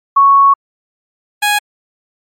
sine / 15% pulse tone pair in turn, 1108.7 / 829.8 Hz, C#6 / G#5, 0 / -2 cents, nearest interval perfect fourth, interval 502 cents, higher first, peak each -4 dBFS, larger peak neither, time 0.16-0.54 / 1.42-1.59 s, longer first, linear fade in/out 10 ms, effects MP3 64 kbps

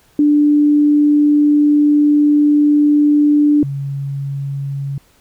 sine tone pair in turn, 294.7 / 139.08 Hz, D4 / C#3, +6 / +6 cents, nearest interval octave + minor second, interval 1300 cents, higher first, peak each -8 / -19 dBFS, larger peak first, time 0.19-3.63 / 3.63-4.98 s, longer first, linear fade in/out 2 ms, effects pink hiss -53 dBFS RMS until 5.2 s

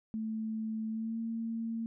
sine tone with pitch glide, 220 to 227.4 Hz, A3 to A#3, 0 to -43 cents, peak -33 dBFS, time 0.14-1.86 s, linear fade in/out 0 ms, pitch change +57 cents, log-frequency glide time 0.89-1.18 s, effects none

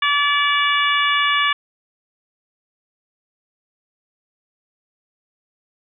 harmonic tone, 576 Hz, D5, 34 cents flat, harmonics 2 / 3 / 4 / 5 / 6, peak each -19 / -21 / -22 / -23 / -24 dBFS, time 0.02-1.53 s, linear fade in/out 5 ms, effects none

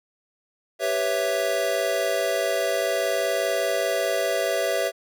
square chord, C# half-diminished seventh, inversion second, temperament equal, 392 / 493.9 / 554.4 / 659.3 Hz, G4 / B4 / C#5 / E5, 0 / 0 / 0 / 0 cents, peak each -31 / -30 / -28 / -26 dBFS, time 0.79-4.92 s, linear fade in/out 50 ms, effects none

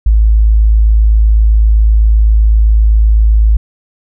sine tone, 53.9 Hz, A1, 35 cents flat, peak -4 dBFS, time 0.06-3.57 s, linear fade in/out 5 ms, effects none

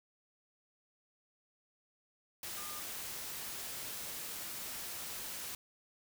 sine tone in noise, 1210 Hz, D#6, 49 cents flat, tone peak -49 dBFS, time 2.57-2.8 s, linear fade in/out 2 ms, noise white, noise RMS -43 dBFS, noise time 2.43-5.55 s, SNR -9 dB, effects none

